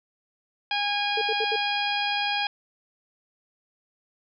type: harmonic tone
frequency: 819 Hz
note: G#5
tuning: 24 cents flat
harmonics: 1 / 2 / 3 / 4 / 5 / 6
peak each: -28 / -32 / -30 / -30 / -37 / -35 dBFS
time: 0.71-2.47 s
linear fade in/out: 2 ms
type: tone bursts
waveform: sine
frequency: 440 Hz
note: A4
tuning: in tune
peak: -26 dBFS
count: 4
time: 1.17-1.56 s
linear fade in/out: 5 ms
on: 45 ms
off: 70 ms
effects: none